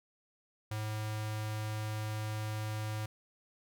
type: tone with notch filter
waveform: square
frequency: 107.7 Hz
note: A2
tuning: 37 cents flat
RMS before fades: -37 dBFS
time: 0.71-3.06 s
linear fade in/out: 5 ms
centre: 230 Hz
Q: 0.6
effects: none